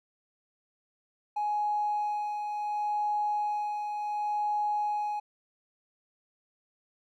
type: tone with tremolo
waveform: triangle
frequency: 836 Hz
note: G#5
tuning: 11 cents sharp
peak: -22 dBFS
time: 1.36-5.2 s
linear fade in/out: 10 ms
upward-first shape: sine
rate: 0.69 Hz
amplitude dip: 55%
effects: tanh soft clip ceiling -24 dBFS

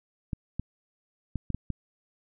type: clicks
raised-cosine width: 5 ms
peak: -18 dBFS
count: 6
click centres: 0.332 / 0.596 / 1.357 / 1.503 / 1.546 / 1.703 s
effects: none

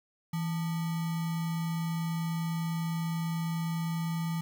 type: tone with sample-and-hold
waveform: sine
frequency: 164.81 Hz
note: E3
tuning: in tune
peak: -29 dBFS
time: 0.33-4.41 s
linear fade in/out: 5 ms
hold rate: 1050 Hz
effects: none

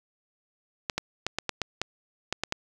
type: clicks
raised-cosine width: 0.2 ms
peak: -10 dBFS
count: 10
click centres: 0.898 / 0.98 / 1.266 / 1.386 / 1.493 / 1.617 / 1.816 / 2.326 / 2.436 / 2.524 s
effects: 8-bit

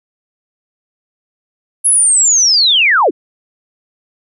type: linear sweep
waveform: sine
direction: down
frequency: 10780 to 234.5 Hz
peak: -7 dBFS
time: 1.84-3.11 s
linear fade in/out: 20 ms
effects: none

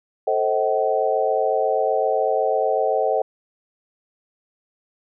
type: chord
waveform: sine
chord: A diminished seventh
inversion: none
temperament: just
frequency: 440 / 528 / 633.6 / 760.3 Hz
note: A4 / C5 / Eb5 / Gb5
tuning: 0 / +16 / +31 / +47 cents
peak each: -23 dBFS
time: 0.27-3.22 s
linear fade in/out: 5 ms
effects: none

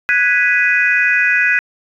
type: chord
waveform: sine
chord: G# minor seventh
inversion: third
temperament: equal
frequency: 1480 / 1661.2 / 1975.5 / 2489 Hz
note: F#6 / G#6 / B6 / D#7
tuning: 0 / 0 / 0 / 0 cents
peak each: -16 dBFS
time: 0.09-1.59 s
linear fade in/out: 0 ms
effects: tanh soft clip ceiling 0 dBFS

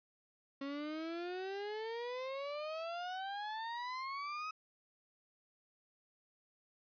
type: exponential sweep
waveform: 35% pulse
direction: up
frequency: 272.9 to 1279 Hz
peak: -38 dBFS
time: 0.61-4.51 s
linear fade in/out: 5 ms
effects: resampled to 11025 Hz + 13-bit

